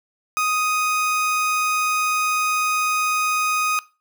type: tone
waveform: 30% pulse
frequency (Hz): 1248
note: D#6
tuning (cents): +5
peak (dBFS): -16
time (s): 0.37-3.79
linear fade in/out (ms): 0
effects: noise-tail reverb RT60 0.3 s tail -20 dB re dry